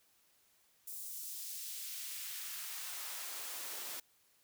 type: noise with high-pass filter sweep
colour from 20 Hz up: white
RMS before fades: -44 dBFS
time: 0.87-4 s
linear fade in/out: 5 ms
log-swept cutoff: 8700 to 280 Hz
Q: 0.79
effects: white hiss -71 dBFS RMS until 4.43 s